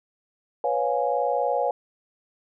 sine chord, C# dominant seventh, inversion third, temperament equal with one note detuned, 493.9 / 554.4 / 707.8 / 830.6 Hz, B4 / C#5 / E#5 / G#5, 0 / 0 / +23 / 0 cents, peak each -27 / -26 / -27 / -27 dBFS, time 0.64-1.71 s, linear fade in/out 2 ms, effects none

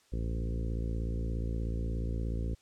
harmonic tone with a mistuned harmonic, 56.8 Hz, A#1, 44 cents flat, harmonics 1 / 2 / 3 / 4 / 5 / 6 / 7 / 8 / 9, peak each -32 / -38 / -42 / -44 / -46 / -48 / -49 / -50 / -51 dBFS, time 0.12-2.55 s, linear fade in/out 10 ms, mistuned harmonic 1, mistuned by +42 cents, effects white hiss -66 dBFS RMS until 2.61 s + low-pass 8000 Hz 12 dB/octave

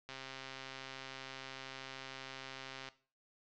click train, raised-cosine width 0.2 ms, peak -28 dBFS, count 373, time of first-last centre 0.09-2.887 s, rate 133 Hz, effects noise-tail reverb RT60 0.4 s tail -17 dB re dry + low-pass 5000 Hz 12 dB/octave

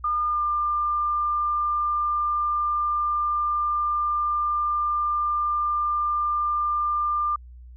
sine tone with pitch glide, 1209 to 1195.8 Hz, D6 to D6, +50 to +31 cents, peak -21 dBFS, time 0.04-7.36 s, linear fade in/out 5 ms, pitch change -19 cents, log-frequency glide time 0.28-0.43 s, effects added 61 Hz sine -41 dBFS peak until 7.76 s

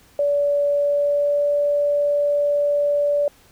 sine tone with pitch glide, 575 to 579.7 Hz, D5 to D5, -37 to -23 cents, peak -16 dBFS, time 0.19-3.28 s, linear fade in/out 2 ms, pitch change +14 cents, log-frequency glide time 0.71-1.51 s, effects pink hiss -53 dBFS RMS until 3.51 s

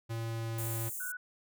square tone with pitch glide, 114.2 to 113.54 Hz, A#2 to A#2, -35 to -45 cents, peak -35 dBFS, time 0.09-0.9 s, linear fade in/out 20 ms, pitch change -10 cents, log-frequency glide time 0.2-0.62 s
white high-pass noise, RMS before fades -40 dBFS, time 0.58-1.12 s, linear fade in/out 5 ms, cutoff 6900 Hz, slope 48 dB/octave
sine tone, 1480 Hz, F#6, in tune, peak -38 dBFS, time 1-1.17 s, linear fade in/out 5 ms
effects none

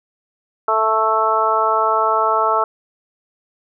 harmonic tone, 220 Hz, A3, in tune, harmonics 2 / 3 / 4 / 5 / 6, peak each -23 / -21 / -20 / -20 / -18 dBFS, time 0.68-2.64 s, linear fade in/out 2 ms, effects none

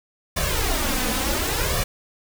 pink noise with flanger, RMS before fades -23 dBFS, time 0.36-1.84 s, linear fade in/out 10 ms, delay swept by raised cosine 1.7 to 4 ms, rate 0.69 Hz, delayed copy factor +0.8, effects none

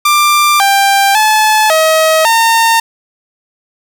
sawtooth tone with pitch steps, 1186 / 791 / 863 / 636 / 912 Hz, D6 / G5 / A5 / D#5 / A#5, +17 / +15 / -34 / +38 / -38 cents, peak -3 dBFS, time 0.05-2.8 s, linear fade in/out 5 ms, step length 550 ms, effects none

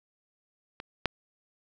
clicks, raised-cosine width 0.3 ms, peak -22 / -9 dBFS, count 2, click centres 0.801 / 1.057 s, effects none

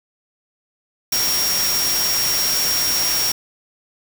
sine tone in noise, 5588 Hz, F8, in tune, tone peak -19 dBFS, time 1.12-3.32 s, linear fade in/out 5 ms, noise white, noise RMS -22 dBFS, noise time 1.12-3.32 s, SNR 0 dB, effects none

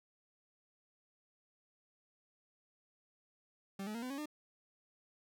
40% pulse tone with pitch steps, 195.4 / 213.1 / 232.4 / 253.4 / 276.3 / 301.3 Hz, G3 / G#3 / A#3 / B3 / C#4 / D4, -5 / +45 / -5 / +45 / -6 / +44 cents, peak -39 dBFS, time 3.79-4.258 s, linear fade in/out 5 ms, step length 78 ms, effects none

